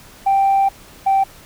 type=tone pair in turn; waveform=sine; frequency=784 / 778.6 Hz; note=G5 / G5; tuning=0 / -12 cents; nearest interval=unison; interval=12 cents; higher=first; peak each=-10 dBFS; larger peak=neither; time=0.26-0.69 / 1.06-1.24 s; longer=first; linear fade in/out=10 ms; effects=tanh soft clip ceiling -9 dBFS + pink hiss -43 dBFS RMS until 1.45 s